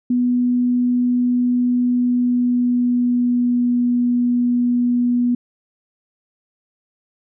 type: tone with pitch glide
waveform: sine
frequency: 246.1 to 243.4 Hz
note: B3 to B3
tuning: -6 to -25 cents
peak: -14 dBFS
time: 0.1-5.35 s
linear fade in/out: 5 ms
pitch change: -19 cents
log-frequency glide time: 1.89-3.78 s
effects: none